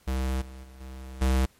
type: tone with level steps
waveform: square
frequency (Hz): 65.2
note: C2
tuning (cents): -5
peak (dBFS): -26 / -41 / -46 / -39 / -21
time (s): 0.07-1.46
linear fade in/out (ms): 10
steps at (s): 0.41 / 0.63 / 0.8 / 1.21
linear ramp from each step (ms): 10
effects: pink hiss -61 dBFS RMS until 1.59 s + MP3 64 kbps